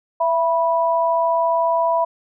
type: tone pair together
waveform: sine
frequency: 666.7 / 981 Hz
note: E5 / B5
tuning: +19 / -12 cents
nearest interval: perfect fifth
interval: 669 cents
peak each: -18 dBFS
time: 0.2-2.05 s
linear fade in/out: 10 ms
effects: none